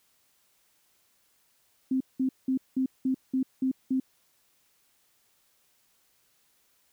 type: tone bursts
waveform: sine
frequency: 261.6 Hz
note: C4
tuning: in tune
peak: -23 dBFS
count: 8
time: 1.91-4 s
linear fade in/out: 5 ms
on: 95 ms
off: 190 ms
effects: white hiss -68 dBFS RMS until 6.92 s